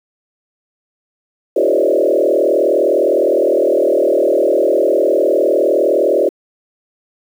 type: tone with frequency modulation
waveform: sine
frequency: 467 Hz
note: A#4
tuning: 3 cents sharp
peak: -9 dBFS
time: 1.56-6.29 s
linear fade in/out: 5 ms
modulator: 39.7 Hz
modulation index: 3.4
effects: high-pass 300 Hz 12 dB/octave + 7-bit